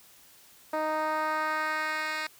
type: tone with band-pass filter sweep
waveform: 10% pulse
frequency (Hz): 310.3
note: D#4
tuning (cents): -5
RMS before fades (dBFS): -30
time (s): 0.73-2.27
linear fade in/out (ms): 5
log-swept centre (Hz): 650 to 2800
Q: 1.2
effects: white hiss -56 dBFS RMS until 2.39 s